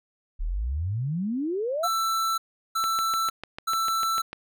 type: exponential sweep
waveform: sine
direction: up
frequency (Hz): 34.65 to 740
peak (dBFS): -25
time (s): 0.39-1.88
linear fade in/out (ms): 20
type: tone bursts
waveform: square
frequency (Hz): 1331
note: E6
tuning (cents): +16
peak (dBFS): -24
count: 3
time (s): 1.83-4.22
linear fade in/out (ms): 10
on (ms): 550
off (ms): 370
type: click train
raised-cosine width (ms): 0.3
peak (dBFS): -19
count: 11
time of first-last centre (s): 2.84-4.33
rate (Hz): 6.71
effects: none